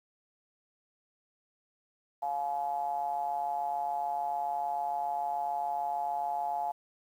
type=ring-modulated tone; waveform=triangle; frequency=73.42 Hz; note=D2; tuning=in tune; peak=-25 dBFS; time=2.22-6.72 s; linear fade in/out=10 ms; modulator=778 Hz; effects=10-bit